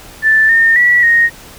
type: tone with pitch steps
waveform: sine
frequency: 1762 / 1823 / 1943 / 1864 Hz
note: A6 / A#6 / B6 / A#6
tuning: +2 / -39 / -29 / -1 cents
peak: -6 dBFS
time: 0.22-1.3 s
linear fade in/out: 50 ms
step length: 270 ms
effects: pink hiss -36 dBFS RMS until 1.58 s